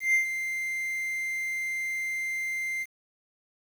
triangle tone with ADSR envelope, 2093 Hz, C7, in tune, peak -17 dBFS, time 0-2.86 s, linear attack 140 ms, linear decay 110 ms, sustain -10 dB, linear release 40 ms, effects 8-bit

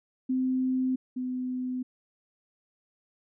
sine tone pair in turn, 258.1 / 253.5 Hz, C4 / B3, -23 / +45 cents, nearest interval unison, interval 32 cents, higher first, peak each -24 / -29 dBFS, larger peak first, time 0.29-0.96 / 1.16-1.83 s, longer neither, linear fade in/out 10 ms, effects none

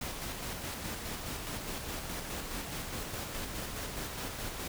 pink noise with tremolo, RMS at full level -38 dBFS, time 0.01-4.68 s, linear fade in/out 5 ms, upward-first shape square, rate 4.8 Hz, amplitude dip 30%, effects none

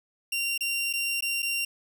sawtooth tone with dropouts, 2765 Hz, F7, 18 cents flat, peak -23 dBFS, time 0.32-1.65 s, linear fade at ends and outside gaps 5 ms, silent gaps 0.578-0.607 / 0.929-0.935 / 1.208-1.223 / 1.422-1.427 s, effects none

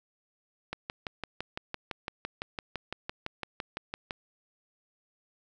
click train, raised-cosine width 0.3 ms, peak -18 dBFS, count 21, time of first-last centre 0.73-4.108 s, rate 5.92 Hz, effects none

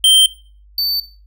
square tone pair in turn, 3136 / 4550 Hz, G7 / C#8, 0 / +44 cents, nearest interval tritone, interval 644 cents, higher second, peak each -8 / -16 dBFS, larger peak first, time 0.04-0.26 / 0.78-1 s, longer neither, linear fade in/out 2 ms, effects noise-tail reverb RT60 0.4 s tail -18 dB re dry + added 50 Hz sine -43 dBFS peak until 1.26 s

